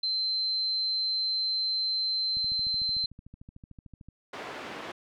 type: tone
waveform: sine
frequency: 4100 Hz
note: C8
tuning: 36 cents flat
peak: -26 dBFS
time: 0.03-3.06 s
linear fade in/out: 5 ms
type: click train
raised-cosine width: 5 ms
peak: -34 dBFS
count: 24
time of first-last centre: 2.37-4.086 s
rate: 13.4 Hz
type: band-pass noise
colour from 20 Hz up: pink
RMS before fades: -40 dBFS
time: 4.33-4.92 s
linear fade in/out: 5 ms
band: 300 to 2800 Hz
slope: 12 dB/octave
effects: none